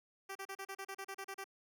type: tone bursts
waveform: 10% pulse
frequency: 389.4 Hz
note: G4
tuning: 12 cents flat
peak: -34 dBFS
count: 12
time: 0.29-1.443 s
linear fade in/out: 10 ms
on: 64 ms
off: 35 ms
effects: none